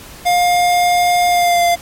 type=tone with pitch glide; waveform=square; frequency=708 to 693.8 Hz; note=F5 to F5; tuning=+23 to -12 cents; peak=-11 dBFS; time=0.25-1.76 s; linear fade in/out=20 ms; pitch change=-35 cents; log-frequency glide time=1.28-1.63 s; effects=pink hiss -36 dBFS RMS until 1.81 s + MP3 64 kbps